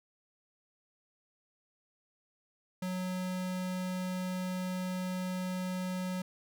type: tone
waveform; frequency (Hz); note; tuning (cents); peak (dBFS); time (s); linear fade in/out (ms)
square; 183.8; F#3; -11; -34; 2.82-6.22; 5
effects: none